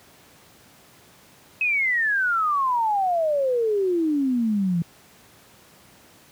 sine exponential sweep, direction down, 2575 to 164.81 Hz, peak -19 dBFS, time 1.61-4.82 s, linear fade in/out 2 ms, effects pink hiss -52 dBFS RMS until 6.31 s + high-pass 100 Hz 12 dB/octave

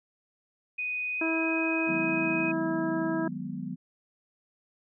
sine tone with pitch glide, 2489 to 2511 Hz, D#7 to D#7, 0 to +15 cents, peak -29 dBFS, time 0.78-2.52 s, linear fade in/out 10 ms, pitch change +15 cents, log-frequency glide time 1.14-1.22 s
harmonic tone, 324.9 Hz, E4, 25 cents flat, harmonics 1 / 2 / 3 / 4 / 5, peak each -28 / -35 / -38 / -41 / -38 dBFS, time 1.21-3.28 s, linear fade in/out 5 ms
sine chord, G# minor seventh, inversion second, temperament equal, 155.56 / 185 / 207.7 / 246.9 Hz, D#3 / F#3 / G#3 / B3, 0 / 0 / 0 / 0 cents, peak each -40 / -37 / -40 / -37 dBFS, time 1.87-3.76 s, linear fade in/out 20 ms
effects none

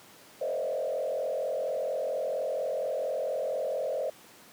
sine tone with frequency modulation, 574 Hz, D5, 40 cents flat, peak -28 dBFS, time 0.41-4.1 s, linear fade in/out 5 ms, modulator 44.3 Hz, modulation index 1.9, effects pink hiss -53 dBFS RMS until 4.52 s + high-pass 200 Hz 12 dB/octave

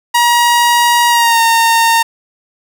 sawtooth tone with pitch glide, 953 to 916.8 Hz, A#5 to A#5, +38 to -29 cents, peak -4 dBFS, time 0.14-2.03 s, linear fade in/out 10 ms, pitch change -67 cents, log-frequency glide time 1.09-1.41 s, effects none

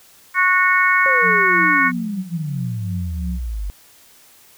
harmonic tone, 367.2 Hz, F#4, 13 cents flat, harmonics 3 / 4 / 5 / 6, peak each -18 / -18 / -18 / -18 dBFS, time 0.34-1.92 s, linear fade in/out 50 ms
sine exponential sweep, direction down, 550 to 47.15 Hz, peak -22 dBFS, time 1.06-3.7 s, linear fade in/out 0 ms
sine tone with tremolo, 178.1 Hz, F3, 34 cents sharp, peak -23 dBFS, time 1.21-3.4 s, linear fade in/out 50 ms, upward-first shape triangle, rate 3 Hz, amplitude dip 80%
effects white hiss -49 dBFS RMS until 4.57 s

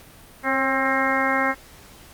harmonic tone with a mistuned harmonic, 266.2 Hz, C4, 30 cents sharp, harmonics 1 / 2 / 3 / 4 / 5 / 6 / 7 / 8, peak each -27 / -27 / -27 / -27 / -27 / -27 / -27 / -27 dBFS, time 0.43-1.55 s, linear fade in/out 50 ms, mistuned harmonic 2, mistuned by +29 cents, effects pink hiss -47 dBFS RMS until 2.13 s + Opus 48 kbps

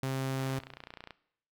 sawtooth tone, 133.2 Hz, C3, 31 cents sharp, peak -27 dBFS, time 0.03-0.59 s, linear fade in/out 2 ms
click train, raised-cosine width 0.3 ms, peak -28 dBFS, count 22, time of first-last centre 0.4-1.107 s, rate 29.7 Hz
effects noise-tail reverb RT60 0.7 s tail -19 dB re dry

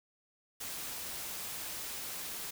white noise, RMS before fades -41 dBFS, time 0.6-2.51 s, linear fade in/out 10 ms, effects none

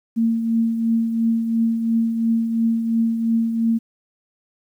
sine tone with tremolo, 228 Hz, A#3, 38 cents flat, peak -14 dBFS, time 0.16-3.79 s, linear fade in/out 20 ms, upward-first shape triangle, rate 2.9 Hz, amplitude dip 55%, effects 9-bit

